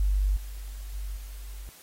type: tone with level steps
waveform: sine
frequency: 49 Hz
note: G1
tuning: in tune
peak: -21 / -35 / -31 / -37 dBFS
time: 0-1.69 s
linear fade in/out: 0 ms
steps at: 0.36 / 0.94 / 1.16 s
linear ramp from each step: 10 ms
effects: white hiss -52 dBFS RMS until 1.82 s + AAC 48 kbps